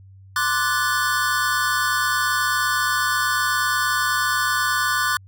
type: chord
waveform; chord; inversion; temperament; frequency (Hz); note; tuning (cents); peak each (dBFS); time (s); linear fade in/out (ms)
square; D dominant seventh; third; equal with one note detuned; 1046.5 / 1174.7 / 1480 / 1740.8; C6 / D6 / F#6 / A6; 0 / 0 / 0 / -19; -28 / -25 / -23 / -27; 0.36-5.17; 2
effects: added 96 Hz sine -43 dBFS peak until 5.27 s